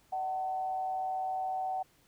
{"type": "tone with frequency modulation", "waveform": "sine", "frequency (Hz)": 754, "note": "F#5", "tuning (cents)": 32, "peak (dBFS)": -31, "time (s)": [0.12, 1.83], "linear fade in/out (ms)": 10, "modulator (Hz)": 139, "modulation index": 0.39, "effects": ["pink hiss -66 dBFS RMS until 2.07 s"]}